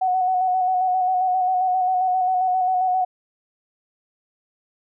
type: tone with vibrato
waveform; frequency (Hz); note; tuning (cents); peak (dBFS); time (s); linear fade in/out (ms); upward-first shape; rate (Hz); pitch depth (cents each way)
sine; 740; F#5; 0; -17; 0.01-3.05; 10; square; 7.5; 25
effects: none